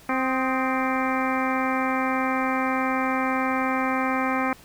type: harmonic tone with a mistuned harmonic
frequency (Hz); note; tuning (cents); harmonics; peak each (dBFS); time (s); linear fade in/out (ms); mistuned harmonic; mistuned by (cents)
261.6; C4; 0; 1 / 2 / 3 / 4 / 5 / 6 / 7 / 8 / 9; -26 / -31 / -29 / -30 / -30 / -34 / -35 / -34 / -34; 0.09-4.53; 2; 5; -62
effects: pink hiss -50 dBFS RMS until 4.64 s